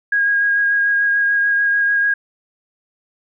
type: tone with vibrato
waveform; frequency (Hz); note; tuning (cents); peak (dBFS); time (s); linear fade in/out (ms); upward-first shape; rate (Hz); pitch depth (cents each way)
sine; 1636; G#6; -26; -13; 0.12-2.14; 5; sine; 6.8; 14
effects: none